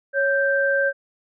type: tone pair together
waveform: sine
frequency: 554.4 / 1568.1 Hz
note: C#5 / G6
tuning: 0 / 0 cents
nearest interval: octave + tritone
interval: 1800 cents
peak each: -20 dBFS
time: 0.13-0.93 s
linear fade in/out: 50 ms
effects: none